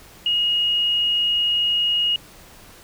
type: tone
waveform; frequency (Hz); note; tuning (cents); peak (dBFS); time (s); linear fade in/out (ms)
sine; 2875; F7; +50; -17; 0.26-2.16; 2
effects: pink hiss -46 dBFS RMS until 2.83 s